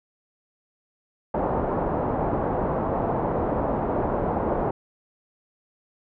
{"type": "low-pass noise", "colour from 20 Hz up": "white", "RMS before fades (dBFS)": -25, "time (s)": [1.34, 4.71], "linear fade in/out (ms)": 5, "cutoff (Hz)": 870, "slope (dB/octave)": 24, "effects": []}